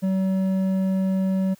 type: tone with hard clipping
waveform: sine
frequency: 190 Hz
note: F#3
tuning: 46 cents sharp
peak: -21 dBFS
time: 0.02-1.55 s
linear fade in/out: 20 ms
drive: 6 dB
effects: white hiss -56 dBFS RMS until 1.59 s